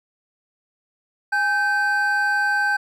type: tone pair together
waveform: triangle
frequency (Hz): 823.2 / 1552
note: G#5 / G6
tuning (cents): -16 / -18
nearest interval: major seventh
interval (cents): 1098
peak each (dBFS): -22 / -17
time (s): 1.32-2.77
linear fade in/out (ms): 10
effects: none